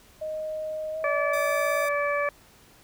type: tone with pitch glide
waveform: sine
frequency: 622.3 to 635 Hz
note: D#5 to D#5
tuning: 0 to +35 cents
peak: -29 dBFS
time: 0.21-1.86 s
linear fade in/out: 10 ms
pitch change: +35 cents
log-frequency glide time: 0.92-0.98 s
type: harmonic tone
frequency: 577 Hz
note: D5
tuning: 31 cents flat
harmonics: 1 / 2 / 3 / 4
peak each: -26 / -29 / -31 / -32 dBFS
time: 1.04-2.29 s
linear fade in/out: 2 ms
type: tone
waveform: 5% pulse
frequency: 1209 Hz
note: D6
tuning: 50 cents sharp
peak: -25 dBFS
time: 1.33-1.89 s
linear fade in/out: 5 ms
effects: pink hiss -55 dBFS RMS until 2.83 s